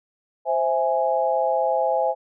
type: chord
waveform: sine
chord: C augmented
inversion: none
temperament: equal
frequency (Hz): 523.3 / 659.3 / 830.6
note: C5 / E5 / G#5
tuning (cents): 0 / 0 / 0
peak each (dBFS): -23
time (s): 0.45-2.15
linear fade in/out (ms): 50
effects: none